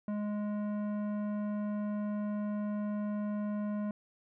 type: tone with tanh clipping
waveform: triangle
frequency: 208.2 Hz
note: G#3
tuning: 5 cents sharp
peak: -34 dBFS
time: 0.08-3.91 s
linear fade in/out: 2 ms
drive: 17 dB
effects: none